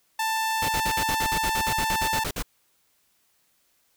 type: tone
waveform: sawtooth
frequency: 886 Hz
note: A5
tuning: 12 cents sharp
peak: -20 dBFS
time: 0.19-2.24 s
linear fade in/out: 5 ms
type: noise bursts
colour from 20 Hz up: pink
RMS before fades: -29 dBFS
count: 16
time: 0.62-2.426 s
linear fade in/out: 5 ms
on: 66 ms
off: 50 ms
effects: white hiss -67 dBFS RMS until 3.96 s